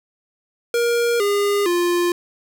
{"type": "tone with pitch steps", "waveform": "square", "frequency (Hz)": [472.2, 406.4, 349.7], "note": ["A#4", "G#4", "F4"], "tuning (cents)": [22, -38, 2], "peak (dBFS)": -17, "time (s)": [0.74, 2.12], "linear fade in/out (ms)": 2, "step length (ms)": 460, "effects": []}